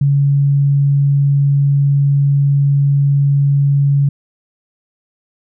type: tone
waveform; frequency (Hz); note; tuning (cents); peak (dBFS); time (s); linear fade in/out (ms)
sine; 140.8; C#3; +27; -9; 0.01-4.09; 5
effects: none